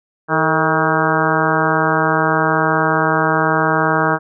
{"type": "harmonic tone with a mistuned harmonic", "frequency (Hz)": 159.1, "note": "D#3", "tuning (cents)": 39, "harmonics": [1, 2, 3, 4, 5, 6, 7, 8, 9, 10], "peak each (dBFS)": [-22, -22, -22, -22, -22, -22, -22, -22, -22, -22], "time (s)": [0.28, 4.19], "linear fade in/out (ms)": 50, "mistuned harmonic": 3, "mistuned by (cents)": -65, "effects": []}